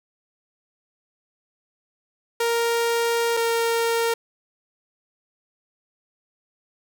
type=tone pair in turn; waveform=sawtooth; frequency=466.2 / 461.9 Hz; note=A#4 / A#4; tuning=0 / -16 cents; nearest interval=unison; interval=16 cents; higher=first; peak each=-16 dBFS; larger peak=neither; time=2.4-3.37 / 3.37-4.14 s; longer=first; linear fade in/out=5 ms; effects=none